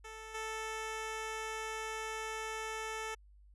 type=tone with level steps; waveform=10% pulse; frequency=440 Hz; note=A4; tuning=in tune; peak=-38 / -30 dBFS; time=0.04-3.15 s; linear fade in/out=10 ms; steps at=0.34 s; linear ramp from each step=10 ms; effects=added 50 Hz sine -57 dBFS peak until 3.54 s + resampled to 24000 Hz